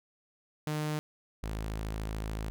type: tone pair in turn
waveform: sawtooth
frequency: 152.1 / 53.67 Hz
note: D#3 / A1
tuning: -39 / -42 cents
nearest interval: octave + tritone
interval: 1803 cents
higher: first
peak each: -27 / -30 dBFS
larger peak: first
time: 0.67-0.99 / 1.43-2.5 s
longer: second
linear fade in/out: 0 ms
effects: none